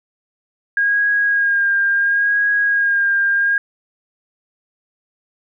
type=tone with vibrato; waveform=sine; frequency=1626 Hz; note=G#6; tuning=37 cents flat; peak=-13 dBFS; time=0.77-3.58 s; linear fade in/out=2 ms; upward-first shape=sine; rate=0.72 Hz; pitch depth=27 cents each way; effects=none